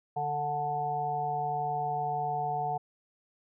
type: harmonic tone with a mistuned harmonic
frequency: 146.83 Hz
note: D3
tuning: in tune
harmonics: 1 / 3 / 5 / 6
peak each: -39 / -40 / -30 / -36 dBFS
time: 0.16-2.78 s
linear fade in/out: 10 ms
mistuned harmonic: 3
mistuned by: +16 cents
effects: none